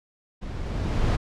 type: noise with level ramp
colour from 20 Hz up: brown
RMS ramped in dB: -35 to -20 dBFS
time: 0.41-1.17 s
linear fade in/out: 20 ms
effects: low-pass 6000 Hz 12 dB/octave